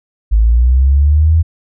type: linear sweep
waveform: sine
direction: up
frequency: 51.91 to 83 Hz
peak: -6 dBFS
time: 0.31-1.43 s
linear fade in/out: 20 ms
effects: none